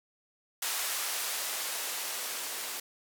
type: noise with band-pass filter sweep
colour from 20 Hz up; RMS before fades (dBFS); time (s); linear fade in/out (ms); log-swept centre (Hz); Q
violet; -35; 0.62-2.8; 5; 720 to 380; 0.82
effects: none